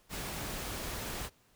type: noise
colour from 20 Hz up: pink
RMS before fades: -39 dBFS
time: 0.09-1.3 s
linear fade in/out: 50 ms
effects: pink hiss -67 dBFS RMS until 1.55 s